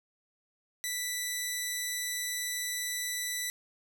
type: tone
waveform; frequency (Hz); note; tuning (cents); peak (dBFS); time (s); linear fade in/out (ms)
10% pulse; 1975.5; B6; 0; -23; 0.84-3.5; 0
effects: none